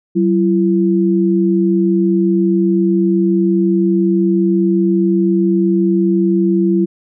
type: tone pair together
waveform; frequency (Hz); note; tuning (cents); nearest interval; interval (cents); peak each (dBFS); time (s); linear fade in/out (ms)
sine; 189.8 / 338.2; F#3 / E4; +44 / +44; minor seventh; 1000; -13; 0.15-6.86; 20
effects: none